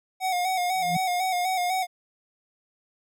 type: tone with vibrato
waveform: square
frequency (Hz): 732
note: F#5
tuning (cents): -19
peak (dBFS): -24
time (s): 0.2-1.87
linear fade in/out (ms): 50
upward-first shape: square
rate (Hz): 4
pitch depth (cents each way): 45
type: tone with exponential growth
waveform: sine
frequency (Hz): 169.3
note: E3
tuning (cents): +46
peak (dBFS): -23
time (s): 0.74-0.97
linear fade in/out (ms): 5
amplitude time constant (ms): 50
effects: none